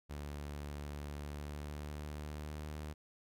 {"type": "tone with pitch glide", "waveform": "sawtooth", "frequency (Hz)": [72.9, 75.69], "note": ["D2", "D#2"], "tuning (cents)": [-12, -47], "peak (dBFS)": -38, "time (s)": [0.09, 2.94], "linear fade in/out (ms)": 20, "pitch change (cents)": 65, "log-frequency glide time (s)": [1.15, 2.66], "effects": []}